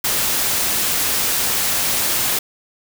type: noise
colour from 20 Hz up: white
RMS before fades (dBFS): -19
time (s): 0.04-2.39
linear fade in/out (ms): 5
effects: none